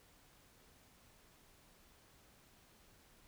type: silence
effects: pink hiss -66 dBFS RMS until 3.27 s